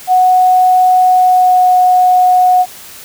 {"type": "tone with pitch glide", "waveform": "sine", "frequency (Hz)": [737, 731.5], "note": ["F#5", "F#5"], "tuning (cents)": [-7, -20], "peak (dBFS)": -5, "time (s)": [0.07, 2.66], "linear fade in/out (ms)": 50, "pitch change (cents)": -13, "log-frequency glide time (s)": [1.04, 1.73], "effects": ["white hiss -33 dBFS RMS until 3.04 s"]}